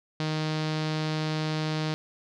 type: tone with low-pass filter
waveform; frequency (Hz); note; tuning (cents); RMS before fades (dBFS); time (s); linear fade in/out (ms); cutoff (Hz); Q
sawtooth; 155.56; D#3; 0; -29; 0.2-1.94; 0; 4500; 2.3
effects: none